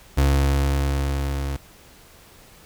35% pulse tone with level ramp, 69.3 Hz, C#2, in tune, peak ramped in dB -13 to -23 dBFS, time 0.17-1.57 s, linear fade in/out 10 ms, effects pink hiss -49 dBFS RMS until 2.65 s

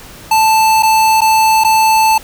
square tone with dropouts, 880 Hz, A5, in tune, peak -8 dBFS, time 0.31-2.18 s, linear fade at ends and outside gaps 5 ms, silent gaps 0.825-0.831 / 1.208-1.216 / 1.638-1.646 s, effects pink hiss -35 dBFS RMS until 2.23 s

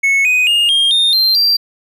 triangle tone with pitch steps, 2200 / 2498 / 2837 / 3221 / 3657 / 4153 / 4716 Hz, C#7 / D#7 / F7 / G7 / A#7 / C8 / D8, -14 / +6 / +27 / +46 / -34 / -14 / +6 cents, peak -8 dBFS, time 0.03-1.57 s, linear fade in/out 10 ms, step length 220 ms, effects none

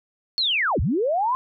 sine linear two-way sweep, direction down then up, 4419 to 51.1 to 1052 Hz, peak -19 dBFS, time 0.38-1.35 s, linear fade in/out 0 ms, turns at 0.8 s, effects none

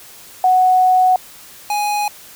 sine / square tone pair in turn, 740 / 830.6 Hz, F#5 / G#5, 0 / 0 cents, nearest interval major second, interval 200 cents, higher second, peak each -9 / -17 dBFS, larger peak first, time 0.44-1.16 / 1.7-2.08 s, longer first, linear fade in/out 2 ms, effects white hiss -40 dBFS RMS until 2.35 s

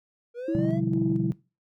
triangle linear sweep, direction up, 467.1 to 688 Hz, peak -30 dBFS, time 0.34-0.81 s, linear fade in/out 50 ms
sine tone with tremolo, 328.3 Hz, E4, 7 cents flat, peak -24 dBFS, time 0.48-1.31 s, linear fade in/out 5 ms, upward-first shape square, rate 2.2 Hz, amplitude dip 40%
sine chord, G dominant seventh, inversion first, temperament equal with one note detuned, 125.63 / 146.83 / 174.61 / 196 Hz, B2 / D3 / F3 / G3, +30 / 0 / 0 / 0 cents, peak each -29 dBFS, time 0.55-1.32 s, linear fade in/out 0 ms
effects noise-tail reverb RT60 0.3 s tail -22 dB re dry + tanh soft clip ceiling -13 dBFS

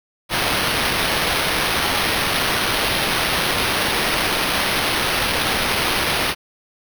white noise with sample-and-hold, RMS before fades -20 dBFS, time 0.29-6.35 s, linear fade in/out 50 ms, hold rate 7350 Hz, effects none

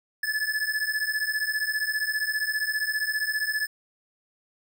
square beating tone pair, 1720 / 1735 Hz, A6 / A6, -40 / -25 cents, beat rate 15 Hz, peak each -29 dBFS, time 0.23-3.67 s, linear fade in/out 5 ms, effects none

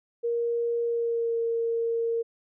sine tone with pitch glide, 469.6 to 461.3 Hz, A#4 to A#4, +13 to -18 cents, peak -24 dBFS, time 0.23-2.23 s, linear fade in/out 20 ms, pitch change -31 cents, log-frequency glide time 0.83-1.39 s, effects none

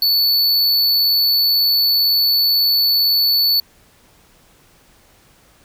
square tone, 4459 Hz, C#8, 9 cents sharp, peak -13 dBFS, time 0.02-3.6 s, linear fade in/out 2 ms, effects pink hiss -52 dBFS RMS until 5.64 s

